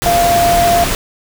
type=tone in noise; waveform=sine; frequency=692 Hz; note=F5; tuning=16 cents flat; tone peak=-9 dBFS; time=0.06-0.84 s; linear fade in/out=0 ms; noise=pink; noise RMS=-17 dBFS; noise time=0.02-0.95 s; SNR=+5 dB; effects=none